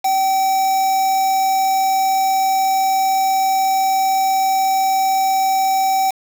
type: tone with quantisation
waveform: triangle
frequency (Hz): 769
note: G5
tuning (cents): -33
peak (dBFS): -12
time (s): 0.04-6.11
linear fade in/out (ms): 10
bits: 4
effects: none